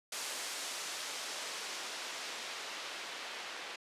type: noise with low-pass filter sweep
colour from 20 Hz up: white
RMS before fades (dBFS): -42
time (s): 0.12-3.76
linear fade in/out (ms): 5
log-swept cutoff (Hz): 8400 to 3300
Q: 0.73
effects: high-pass 400 Hz 12 dB/octave + resampled to 32000 Hz